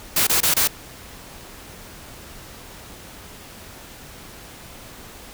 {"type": "noise bursts", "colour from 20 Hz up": "white", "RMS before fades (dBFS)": -18, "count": 4, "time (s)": [0.16, 0.675], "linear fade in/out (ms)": 5, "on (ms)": 110, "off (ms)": 25, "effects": ["pink hiss -41 dBFS RMS until 5.33 s"]}